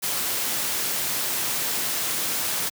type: noise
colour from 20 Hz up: white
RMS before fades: -26 dBFS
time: 0.02-2.7 s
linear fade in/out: 20 ms
effects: high-pass 100 Hz 12 dB/octave